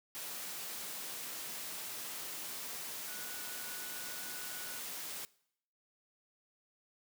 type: tone in noise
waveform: sine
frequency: 1469 Hz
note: F#6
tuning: 13 cents flat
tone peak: -51 dBFS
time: 3.08-4.79 s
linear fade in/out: 0 ms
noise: white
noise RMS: -43 dBFS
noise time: 0.15-5.25 s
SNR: -11 dB
effects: noise-tail reverb RT60 0.7 s tail -22 dB re dry + high-pass 150 Hz 12 dB/octave